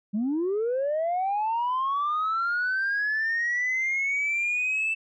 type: linear sweep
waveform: sine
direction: up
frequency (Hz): 196 to 2657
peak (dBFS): -22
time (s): 0.13-4.95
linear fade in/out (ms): 20
effects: tanh soft clip ceiling -21 dBFS